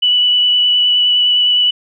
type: tone with vibrato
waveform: sine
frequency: 2960 Hz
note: F#7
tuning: in tune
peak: -9 dBFS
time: 0.02-1.71 s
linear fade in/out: 10 ms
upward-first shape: sine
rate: 9.7 Hz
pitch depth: 12 cents each way
effects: none